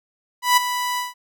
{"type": "tone with ADSR envelope", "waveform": "sawtooth", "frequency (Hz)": 987.8, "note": "B5", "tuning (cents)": 0, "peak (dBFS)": -7, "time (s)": [0.42, 1.14], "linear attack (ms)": 150, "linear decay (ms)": 13, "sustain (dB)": -11, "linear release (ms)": 160, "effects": []}